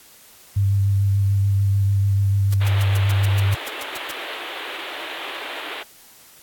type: tone with vibrato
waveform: sine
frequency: 99 Hz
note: G2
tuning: 18 cents sharp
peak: -15 dBFS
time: 0.56-3.55 s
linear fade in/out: 10 ms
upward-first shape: sine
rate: 6.8 Hz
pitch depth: 17 cents each way
type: noise bursts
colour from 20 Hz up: white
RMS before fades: -32 dBFS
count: 12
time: 2.52-4.116 s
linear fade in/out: 5 ms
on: 23 ms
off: 120 ms
type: band-pass noise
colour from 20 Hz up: white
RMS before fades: -32 dBFS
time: 2.61-5.83 s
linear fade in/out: 5 ms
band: 300 to 3600 Hz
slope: 48 dB/octave
effects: white hiss -48 dBFS RMS until 6.42 s + AAC 64 kbps